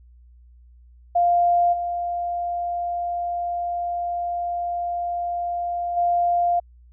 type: tone with level steps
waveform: sine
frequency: 698.5 Hz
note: F5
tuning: in tune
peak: -15 / -23 / -17 dBFS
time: 1.15-6.6 s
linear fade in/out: 10 ms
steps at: 1.72 / 5.96 s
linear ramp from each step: 20 ms
effects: added 60 Hz sine -47 dBFS peak until 6.92 s